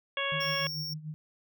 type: harmonic tone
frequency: 554.4 Hz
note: C#5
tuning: in tune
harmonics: 1 / 2 / 3 / 4 / 5 / 6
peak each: -36 / -36 / -36 / -36 / -36 / -36 dBFS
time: 0.17-0.67 s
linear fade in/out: 2 ms
type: tone with tremolo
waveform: sine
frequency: 154.2 Hz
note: D#3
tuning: 15 cents flat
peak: -34 dBFS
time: 0.32-1.14 s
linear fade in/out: 0 ms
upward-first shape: sine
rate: 6.8 Hz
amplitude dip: 75%
type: tone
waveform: square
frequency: 5500 Hz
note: F8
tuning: 27 cents flat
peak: -35 dBFS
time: 0.4-0.94 s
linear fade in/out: 10 ms
effects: none